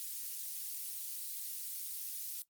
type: high-pass noise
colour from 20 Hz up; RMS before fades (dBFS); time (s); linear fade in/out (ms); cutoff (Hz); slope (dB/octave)
white; -42; 0-2.42; 0; 4900; 12
effects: noise-tail reverb RT60 0.1 s tail -17 dB re dry + Opus 32 kbps